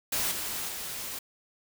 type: noise with level steps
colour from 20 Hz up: white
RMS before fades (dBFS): -29 / -34 / -37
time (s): 0.12-1.19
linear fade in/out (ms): 5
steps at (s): 0.31 / 0.68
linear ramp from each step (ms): 10
effects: none